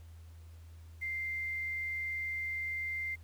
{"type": "tone with quantisation", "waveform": "sine", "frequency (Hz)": 2093, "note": "C7", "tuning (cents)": 0, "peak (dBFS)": -34, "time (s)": [1.01, 3.16], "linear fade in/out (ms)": 20, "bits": 10, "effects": ["added 82 Hz sine -49 dBFS peak until 3.23 s", "pink hiss -66 dBFS RMS until 3.23 s"]}